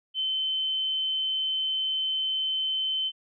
sine tone, 3071 Hz, G7, 36 cents flat, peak -25 dBFS, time 0.14-3.12 s, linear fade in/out 50 ms, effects none

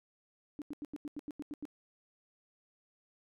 sine tone bursts, 293.9 Hz, D4, 1 cent sharp, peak -38 dBFS, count 10, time 0.59-1.653 s, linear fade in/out 0 ms, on 28 ms, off 87 ms, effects none

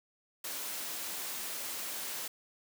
white high-pass noise, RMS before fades -39 dBFS, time 0.44-2.28 s, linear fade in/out 5 ms, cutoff 200 Hz, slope 12 dB/octave, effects none

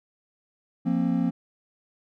triangle chord, F suspended fourth, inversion none, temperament equal with one note detuned, 174.61 / 233.1 / 265.7 Hz, F3 / Bb3 / C4, 0 / 0 / +27 cents, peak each -24 dBFS, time 0.85-1.31 s, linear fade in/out 20 ms, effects none

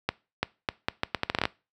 accelerating click train, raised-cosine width 0.3 ms, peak -8 dBFS, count 13, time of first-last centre 0.09-1.454 s, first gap 340 ms, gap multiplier 0.76, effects noise-tail reverb RT60 0.3 s tail -22 dB re dry + high-pass 60 Hz 12 dB/octave

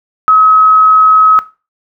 sine tone, 1278 Hz, D#6, 46 cents sharp, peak -3 dBFS, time 0.28-1.39 s, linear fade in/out 0 ms, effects noise-tail reverb RT60 0.3 s tail -17 dB re dry

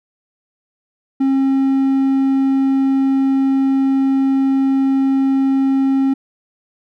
triangle tone, 269.4 Hz, C#4, 49 cents flat, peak -10 dBFS, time 1.2-6.14 s, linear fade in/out 10 ms, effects none

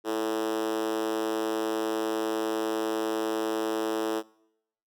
5% pulse tone with high-pass filter, 110 Hz, A2, in tune, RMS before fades -29 dBFS, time 0.04-4.23 s, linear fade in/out 50 ms, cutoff 370 Hz, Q 7.8, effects noise-tail reverb RT60 0.8 s tail -24 dB re dry

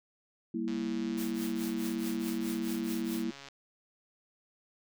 sine chord, E diminished, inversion first, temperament equal, 196 / 233.1 / 329.6 Hz, G3 / Bb3 / E4, 0 / 0 / 0 cents, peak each -38 / -34 / -35 dBFS, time 0.54-3.31 s, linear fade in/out 5 ms
click train, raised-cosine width 0.2 ms, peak -30 dBFS, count 391, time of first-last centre 0.68-3.486 s, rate 139 Hz
white noise with tremolo, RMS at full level -42 dBFS, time 1.17-3.25 s, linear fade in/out 10 ms, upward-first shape triangle, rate 4.7 Hz, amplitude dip 100%
effects none

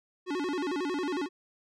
square tone with vibrato, 324.2 Hz, E4, 29 cents flat, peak -30 dBFS, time 0.26-1.29 s, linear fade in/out 50 ms, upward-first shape square, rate 11 Hz, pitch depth 210 cents each way, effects low-pass 5000 Hz 12 dB/octave

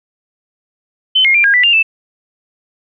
sine tone with pitch steps, 3057 / 2138 / 2377 / 1626 / 1975 / 2798 / 2640 Hz, G7 / C7 / D7 / G#6 / B6 / F7 / E7, -44 / +37 / +20 / -37 / 0 / +3 / +2 cents, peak -7 dBFS, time 1.15-1.829 s, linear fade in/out 10 ms, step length 97 ms, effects none

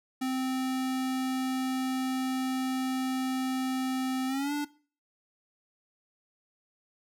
square tone with pitch glide, 260 to 291.8 Hz, C4 to D4, -11 to -11 cents, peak -29 dBFS, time 0.21-4.65 s, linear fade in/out 10 ms, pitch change +200 cents, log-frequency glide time 4.27-4.53 s, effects noise-tail reverb RT60 0.4 s tail -19 dB re dry

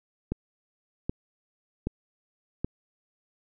click train, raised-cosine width 3 ms, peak -15 dBFS, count 4, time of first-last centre 0.32-2.646 s, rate 1.29 Hz, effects none

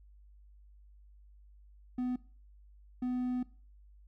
triangle tone bursts at uneven times, 250 Hz, B3, 21 cents sharp, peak -29 dBFS, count 2, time 1.98-2.16 / 3.02-3.43 s, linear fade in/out 5 ms, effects noise-tail reverb RT60 0.4 s tail -21 dB re dry + added 50 Hz sine -55 dBFS peak until 4.07 s

